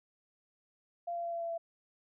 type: tone with pitch steps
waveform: sine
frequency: 690 / 686 / 682.1 / 678.1 / 674.2 / 670.4 Hz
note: F5 / F5 / F5 / E5 / E5 / E5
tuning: -21 / -31 / -41 / +49 / +39 / +29 cents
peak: -34 dBFS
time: 1.07-1.58 s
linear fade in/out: 10 ms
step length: 85 ms
effects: none